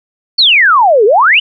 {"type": "exponential two-way sweep", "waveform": "sine", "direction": "down then up", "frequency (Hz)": [4583, 392, 3126], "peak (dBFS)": -4, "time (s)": [0.38, 1.4], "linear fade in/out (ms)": 10, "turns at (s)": 1.05, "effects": []}